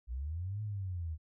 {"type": "linear two-way sweep", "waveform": "sine", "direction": "up then down", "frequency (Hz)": [55.7, 108, 76.2], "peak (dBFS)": -35, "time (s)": [0.07, 1.18], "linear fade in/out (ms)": 50, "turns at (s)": 0.62, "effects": []}